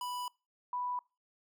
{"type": "tone pair in turn", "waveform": ["square", "sine"], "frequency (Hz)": [987.8, 987.8], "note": ["B5", "B5"], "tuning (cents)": [0, 0], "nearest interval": "unison", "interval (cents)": 0, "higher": "neither", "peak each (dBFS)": [-37, -33], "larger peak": "second", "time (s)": [[0.01, 0.28], [0.73, 0.99]], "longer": "first", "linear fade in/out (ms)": 2, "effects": ["noise-tail reverb RT60 0.3 s tail -24 dB re dry"]}